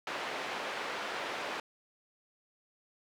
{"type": "band-pass noise", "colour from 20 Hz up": "pink", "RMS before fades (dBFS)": -38, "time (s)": [0.07, 1.6], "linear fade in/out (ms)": 2, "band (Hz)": [500, 3000], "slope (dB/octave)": 12, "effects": []}